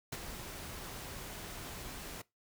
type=noise with ADSR envelope; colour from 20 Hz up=pink; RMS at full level=-38 dBFS; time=0.12-2.22 s; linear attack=6 ms; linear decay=38 ms; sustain=-7 dB; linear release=8 ms; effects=noise-tail reverb RT60 0.2 s tail -21 dB re dry